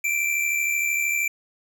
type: tone pair together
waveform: square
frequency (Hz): 2339 / 2412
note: D7 / D7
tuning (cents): -8 / +46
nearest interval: minor second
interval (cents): 54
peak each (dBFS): -23 / -29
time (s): 0.04-1.28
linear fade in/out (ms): 5
effects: none